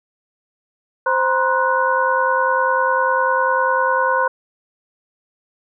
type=tone cluster; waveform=sine; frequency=521 / 954 / 1044 / 1479 Hz; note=C5 / A#5 / C6 / F#6; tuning=-7 / +40 / -4 / -1 cents; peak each=-20 dBFS; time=1.06-4.28 s; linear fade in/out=5 ms; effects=none